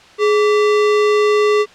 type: tone with sample-and-hold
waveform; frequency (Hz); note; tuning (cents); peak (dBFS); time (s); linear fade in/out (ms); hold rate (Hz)
sine; 420; G#4; +19; -10; 0.18-1.66; 50; 1575
effects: white hiss -43 dBFS RMS until 1.74 s + low-pass 4000 Hz 12 dB/octave